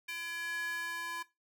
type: tone with high-pass filter sweep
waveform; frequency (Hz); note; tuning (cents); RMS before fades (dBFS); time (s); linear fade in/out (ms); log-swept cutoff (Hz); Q
square; 337.3; E4; +40; -38; 0.08-1.23; 10; 2100 to 1300; 5.2
effects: noise-tail reverb RT60 0.2 s tail -17 dB re dry